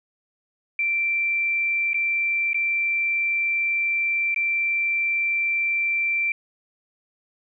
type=tone with dropouts; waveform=sine; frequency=2349 Hz; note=D7; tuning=in tune; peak=-20 dBFS; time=0.79-6.32 s; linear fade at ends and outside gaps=2 ms; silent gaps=1.933-1.943 / 2.532-2.544 / 4.345-4.361 s; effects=none